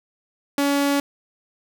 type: tone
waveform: sawtooth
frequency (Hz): 282.6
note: C#4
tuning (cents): +34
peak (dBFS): -14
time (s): 0.58-1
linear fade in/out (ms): 2
effects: none